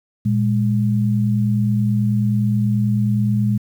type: tone pair together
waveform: sine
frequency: 116.54 / 205.9 Hz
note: A#2 / G#3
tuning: 0 / -15 cents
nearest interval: minor seventh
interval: 985 cents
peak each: -17 / -18 dBFS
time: 0.25-3.58 s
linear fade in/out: 10 ms
effects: 8-bit